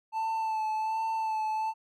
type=tone with vibrato; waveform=triangle; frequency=880 Hz; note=A5; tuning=in tune; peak=-26 dBFS; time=0.12-1.74 s; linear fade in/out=50 ms; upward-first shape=sine; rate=1.3 Hz; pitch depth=25 cents each way; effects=none